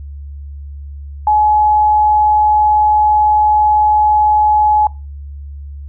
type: tone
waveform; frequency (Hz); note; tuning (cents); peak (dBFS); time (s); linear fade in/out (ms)
sine; 847; G#5; +34; -8; 1.27-4.87; 2
effects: noise-tail reverb RT60 0.3 s tail -23 dB re dry + added 71 Hz sine -26 dBFS peak until 5.88 s